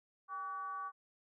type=tone with frequency modulation; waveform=sine; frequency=1142 Hz; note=D6; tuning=49 cents flat; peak=-39 dBFS; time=0.28-0.92 s; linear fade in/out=50 ms; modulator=347 Hz; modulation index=0.54; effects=none